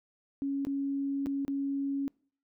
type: tone with dropouts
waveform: sine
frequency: 277.2 Hz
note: C#4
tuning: in tune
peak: -29 dBFS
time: 0.42-2.08 s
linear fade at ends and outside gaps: 0 ms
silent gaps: 0.65-0.669 / 1.26-1.268 / 1.45-1.48 s
effects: noise-tail reverb RT60 0.5 s tail -26 dB re dry